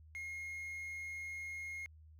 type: tone with quantisation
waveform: triangle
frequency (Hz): 2148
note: C7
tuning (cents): +45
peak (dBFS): -40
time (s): 0.15-1.86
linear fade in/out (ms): 0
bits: 11
effects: added 78 Hz sine -56 dBFS peak until 2.19 s

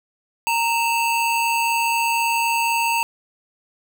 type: tone pair together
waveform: square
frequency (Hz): 925 / 2631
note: A#5 / E7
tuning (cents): -14 / -4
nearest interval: octave + tritone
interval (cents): 1810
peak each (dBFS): -20 / -24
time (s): 0.47-3.03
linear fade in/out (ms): 0
effects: none

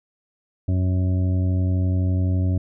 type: harmonic tone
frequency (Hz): 91.9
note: F#2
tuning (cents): -11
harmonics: 1 / 2 / 3 / 4 / 6 / 7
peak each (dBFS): -18 / -29 / -29 / -40 / -41 / -40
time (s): 0.68-2.58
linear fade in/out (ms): 5
effects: none

